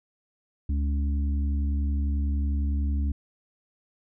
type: harmonic tone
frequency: 71 Hz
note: C#2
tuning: 42 cents sharp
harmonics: 1 / 3 / 4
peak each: -23 / -36 / -38 dBFS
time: 0.69-3.12 s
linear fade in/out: 5 ms
effects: none